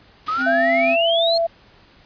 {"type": "noise", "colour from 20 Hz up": "white", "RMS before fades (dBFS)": -32, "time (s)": [0.26, 0.43], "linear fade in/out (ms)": 10}
{"type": "exponential sweep", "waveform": "sine", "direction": "up", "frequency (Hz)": [1224, 4312], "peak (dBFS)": -19, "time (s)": [0.28, 1.38], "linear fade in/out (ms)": 5}
{"type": "tone with vibrato", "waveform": "square", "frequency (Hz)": 260, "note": "C4", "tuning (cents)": -11, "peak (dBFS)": -24, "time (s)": [0.37, 0.97], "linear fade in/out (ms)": 50, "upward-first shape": "triangle", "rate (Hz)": 3.6, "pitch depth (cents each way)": 13}
{"type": "tone with pitch glide", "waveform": "sine", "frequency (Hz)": [678, 669.4], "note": ["E5", "E5"], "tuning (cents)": [49, 26], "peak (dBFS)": -16, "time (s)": [0.46, 1.47], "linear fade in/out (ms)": 10, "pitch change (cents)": -23, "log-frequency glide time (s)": [0.78, 1.04]}
{"effects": ["pink hiss -51 dBFS RMS until 2.05 s", "resampled to 11025 Hz"]}